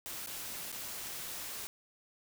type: noise with dropouts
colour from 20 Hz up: white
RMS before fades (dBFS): -42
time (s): 0.06-1.67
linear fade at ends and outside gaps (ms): 0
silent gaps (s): 0.262-0.272 / 0.718-0.726
effects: none